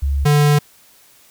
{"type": "tone pair in turn", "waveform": ["sine", "square"], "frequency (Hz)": [69.8, 146.92], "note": ["C#2", "D3"], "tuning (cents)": [13, 1], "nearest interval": "octave + minor second", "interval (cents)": 1288, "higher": "second", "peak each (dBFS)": [-15, -11], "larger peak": "second", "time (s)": [[0.02, 0.25], [0.25, 0.59]], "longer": "second", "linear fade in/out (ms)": 10, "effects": ["white hiss -50 dBFS RMS until 1.3 s"]}